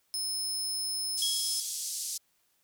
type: tone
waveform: 25% pulse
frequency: 5210 Hz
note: E8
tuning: 21 cents flat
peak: -26 dBFS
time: 0.14-1.6 s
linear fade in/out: 0 ms
type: band-pass noise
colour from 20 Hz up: pink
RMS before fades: -36 dBFS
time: 1.17-2.18 s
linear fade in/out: 10 ms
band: 5100 to 11000 Hz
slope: 24 dB/octave
type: tone with exponential decay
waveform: sine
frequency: 3322 Hz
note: G#7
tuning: in tune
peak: -27 dBFS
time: 1.22-1.96 s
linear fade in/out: 2 ms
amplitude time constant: 160 ms
effects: white hiss -72 dBFS RMS until 2.63 s